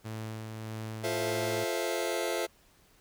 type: tone with tremolo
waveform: sawtooth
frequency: 110 Hz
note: A2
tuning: in tune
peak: -32 dBFS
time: 0.04-1.65 s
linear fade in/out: 20 ms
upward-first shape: sine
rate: 1.6 Hz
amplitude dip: 30%
type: chord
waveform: sawtooth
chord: F major seventh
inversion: none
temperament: just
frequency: 349.2 / 436.5 / 523.8 / 654.8 Hz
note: F4 / A4 / C5 / E5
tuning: 0 / -14 / +2 / -12 cents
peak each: -31 dBFS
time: 1.03-2.47 s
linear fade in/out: 20 ms
effects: pink hiss -63 dBFS RMS until 3 s